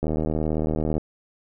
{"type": "click train", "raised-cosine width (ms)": 2, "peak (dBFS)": -12, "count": 75, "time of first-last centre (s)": [0.03, 0.98], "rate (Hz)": 77.9, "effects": []}